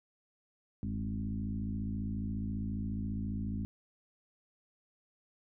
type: tone with frequency modulation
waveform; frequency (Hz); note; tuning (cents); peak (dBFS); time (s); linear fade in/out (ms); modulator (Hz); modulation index
sine; 144.6; D3; -27; -33; 0.83-3.65; 0; 54.6; 2
effects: none